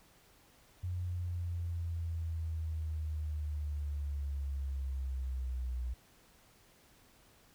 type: linear sweep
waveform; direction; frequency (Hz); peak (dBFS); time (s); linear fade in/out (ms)
sine; down; 90.5 to 60.8; -34; 0.83-5.94; 10
effects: pink hiss -64 dBFS RMS until 7.54 s